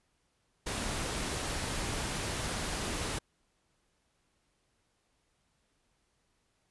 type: noise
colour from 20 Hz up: pink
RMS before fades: -35 dBFS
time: 0.66-3.19 s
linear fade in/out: 10 ms
effects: pink hiss -75 dBFS RMS until 6.7 s + resampled to 24000 Hz